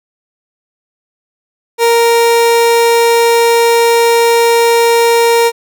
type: tone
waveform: 30% pulse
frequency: 466.2 Hz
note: A#4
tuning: in tune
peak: -4 dBFS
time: 1.78-5.52 s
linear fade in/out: 50 ms
effects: none